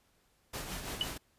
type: noise with tremolo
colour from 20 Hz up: pink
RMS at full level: -38 dBFS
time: 0.53-1.18 s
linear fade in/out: 10 ms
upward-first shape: triangle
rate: 6 Hz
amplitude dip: 55%
type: tone with exponential decay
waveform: sine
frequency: 2964 Hz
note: F#7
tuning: 2 cents sharp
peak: -24 dBFS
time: 1.01-1.08 s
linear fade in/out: 1 ms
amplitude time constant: 15 ms
effects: pink hiss -71 dBFS RMS until 1.38 s + resampled to 32000 Hz